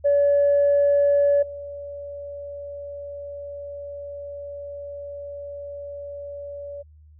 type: tone with level steps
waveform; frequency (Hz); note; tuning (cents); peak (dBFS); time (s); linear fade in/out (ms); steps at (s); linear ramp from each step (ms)
sine; 571; D5; -49; -14 / -32; 0.04-6.83; 20; 1.42; 10
effects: tanh soft clip ceiling -11 dBFS + added 76 Hz sine -47 dBFS peak until 7.19 s